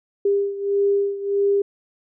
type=beating tone pair; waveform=sine; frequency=400.2 / 401.8 Hz; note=G4 / G4; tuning=+36 / +43 cents; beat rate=1.6 Hz; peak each=-19 / -23 dBFS; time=0.25-1.62 s; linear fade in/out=5 ms; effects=none